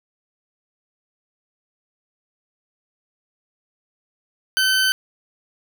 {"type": "tone", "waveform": "20% pulse", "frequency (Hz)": 1530, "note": "G6", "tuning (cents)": -42, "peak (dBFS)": -11, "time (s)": [4.57, 4.92], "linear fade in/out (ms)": 0, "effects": []}